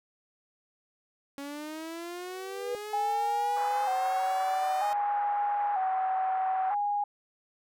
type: linear sweep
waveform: sawtooth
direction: up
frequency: 277.2 to 622.3 Hz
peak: -33 dBFS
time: 1.38-4.93 s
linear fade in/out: 0 ms
type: tone with exponential growth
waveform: sine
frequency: 486.2 Hz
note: B4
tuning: 27 cents flat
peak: -28 dBFS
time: 2.15-2.75 s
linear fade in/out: 1 ms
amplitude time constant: 130 ms
type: tone with vibrato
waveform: sine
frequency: 788 Hz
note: G5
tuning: 9 cents sharp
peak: -26 dBFS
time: 2.93-7.04 s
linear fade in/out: 5 ms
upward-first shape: square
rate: 0.53 Hz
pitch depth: 71 cents each way
type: band-pass noise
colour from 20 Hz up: pink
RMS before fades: -41 dBFS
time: 3.56-6.75 s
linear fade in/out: 10 ms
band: 770 to 1500 Hz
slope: 24 dB/octave
effects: none